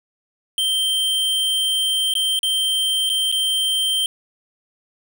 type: tone with dropouts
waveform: square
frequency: 3136 Hz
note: G7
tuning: in tune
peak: -18 dBFS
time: 0.58-4.06 s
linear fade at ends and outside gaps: 1 ms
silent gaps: 2.138-2.152 / 2.391-2.431 / 3.093-3.099 / 3.316-3.324 s
effects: none